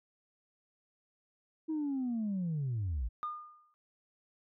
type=linear sweep; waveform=sine; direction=down; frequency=322.2 to 50.2 Hz; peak=-30 dBFS; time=1.68-3.09 s; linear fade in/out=20 ms
type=tone with exponential decay; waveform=sine; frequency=1216 Hz; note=D#6; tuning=40 cents flat; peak=-31 dBFS; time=3.23-3.74 s; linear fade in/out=0 ms; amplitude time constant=110 ms
effects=tanh soft clip ceiling -29 dBFS